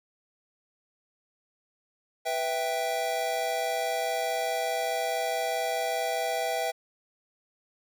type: chord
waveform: square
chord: E minor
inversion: second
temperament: equal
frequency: 493.9 / 659.3 / 784 Hz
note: B4 / E5 / G5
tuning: 0 / 0 / 0 cents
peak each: -35 / -31 / -32 dBFS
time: 2.25-6.72 s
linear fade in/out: 20 ms
effects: none